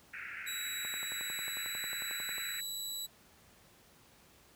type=band-pass noise; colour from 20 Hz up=pink; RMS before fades=-44 dBFS; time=0.13-2.61 s; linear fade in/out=10 ms; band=1400 to 2600 Hz; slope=96 dB/octave
type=tone with pitch glide; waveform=20% pulse; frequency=3888 to 3933 Hz; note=B7 to B7; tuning=-28 to -8 cents; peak=-32 dBFS; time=0.46-3.07 s; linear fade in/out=20 ms; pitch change=+20 cents; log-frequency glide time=0.89-1.69 s
type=click train; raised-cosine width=0.5 ms; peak=-30 dBFS; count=18; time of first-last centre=0.85-2.382 s; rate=11.1 Hz
effects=pink hiss -62 dBFS RMS until 4.55 s + high-pass 60 Hz 12 dB/octave